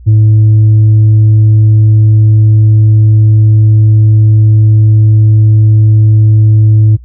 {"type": "tone with tanh clipping", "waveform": "sine", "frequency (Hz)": 108, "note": "A2", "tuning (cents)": -32, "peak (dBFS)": -3, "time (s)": [0.06, 6.97], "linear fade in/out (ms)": 20, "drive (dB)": 2, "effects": ["noise-tail reverb RT60 0.1 s tail -23 dB re dry", "added 60 Hz sine -29 dBFS peak until 7.04 s"]}